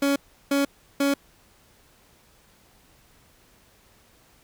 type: tone bursts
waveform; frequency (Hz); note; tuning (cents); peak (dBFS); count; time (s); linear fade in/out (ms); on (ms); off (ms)
30% pulse; 280; C#4; +18; -17; 3; 0.02-1.14; 5; 140; 350
effects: pink hiss -58 dBFS RMS until 4.43 s